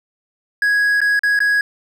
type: tone with dropouts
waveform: triangle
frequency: 1661.2 Hz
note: G#6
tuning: in tune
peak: -11 dBFS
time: 0.62-1.61 s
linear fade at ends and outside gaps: 2 ms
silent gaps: 1.005-1.015 / 1.193-1.234 / 1.391-1.403 s
effects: none